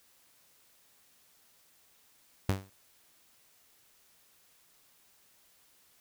sawtooth tone with exponential decay, 96.5 Hz, G2, 27 cents flat, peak -20 dBFS, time 2.49-2.7 s, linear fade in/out 0 ms, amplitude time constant 45 ms, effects white hiss -65 dBFS RMS until 6 s

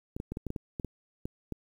clicks, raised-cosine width 3 ms, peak -22 dBFS, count 11, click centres 0.165 / 0.201 / 0.32 / 0.371 / 0.467 / 0.504 / 0.562 / 0.798 / 0.847 / 1.255 / 1.523 s, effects 9-bit

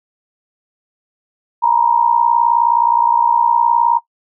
sine tone with amplitude modulation, 943 Hz, A#5, 20 cents sharp, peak -6 dBFS, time 1.62-3.99 s, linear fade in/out 20 ms, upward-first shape sine, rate 59.3 Hz, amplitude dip 70%, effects noise-tail reverb RT60 0.1 s tail -17 dB re dry

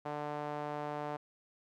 sawtooth tone with band-pass filter, 148.1 Hz, D3, 15 cents sharp, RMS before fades -39 dBFS, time 0.05-1.17 s, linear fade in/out 10 ms, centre 770 Hz, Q 1.6, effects none

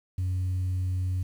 sine tone, 92.1 Hz, F#2, 7 cents flat, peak -23 dBFS, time 0.18-1.23 s, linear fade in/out 5 ms, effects tanh soft clip ceiling -24 dBFS + 9-bit

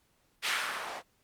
violet noise with low-pass filter sweep, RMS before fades -33 dBFS, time 0.42-1.03 s, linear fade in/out 50 ms, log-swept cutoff 2400 to 670 Hz, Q 1.3, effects pink hiss -71 dBFS RMS until 1.23 s + Opus 48 kbps

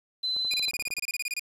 sine tone, 4041 Hz, B7, 39 cents sharp, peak -26 dBFS, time 0.23-0.7 s, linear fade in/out 10 ms
clicks, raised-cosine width 1 ms, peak -32 dBFS, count 11, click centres 0.365 / 0.45 / 0.538 / 0.597 / 0.682 / 0.735 / 0.792 / 0.823 / 0.875 / 0.905 / 0.985 s
sawtooth tone bursts, 2441 Hz, D#7, 34 cents flat, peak -25 dBFS, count 16, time 0.51-1.395 s, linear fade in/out 2 ms, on 30 ms, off 27 ms
effects resampled to 32000 Hz + 9-bit

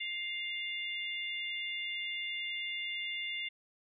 harmonic tone, 701 Hz, F5, 6 cents sharp, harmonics 3 / 4 / 5, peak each -38 / -40 / -42 dBFS, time 0-3.49 s, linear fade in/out 10 ms, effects none

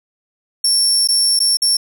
30% pulse tone with dropouts, 5450 Hz, F8, 43 cents flat, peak -8 dBFS, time 0.64-1.77 s, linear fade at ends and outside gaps 5 ms, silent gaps 1.075-1.086 / 1.392-1.401 / 1.571-1.619 s, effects none

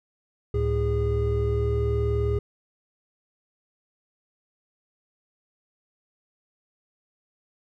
triangle tone cluster, 71 / 110.4 / 409.8 Hz, C#2 / A2 / G#4, +42 / +6 / -23 cents, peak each -24 dBFS, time 0.54-2.39 s, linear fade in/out 5 ms, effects none

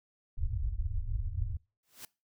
pink low-pass noise, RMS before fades -33 dBFS, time 0.37-1.57 s, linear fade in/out 10 ms, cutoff 110 Hz, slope 96 dB/octave
white noise with exponential growth, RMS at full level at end -42 dBFS, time 1.83-2.05 s, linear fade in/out 2 ms, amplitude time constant 46 ms
effects noise-tail reverb RT60 0.3 s tail -23 dB re dry

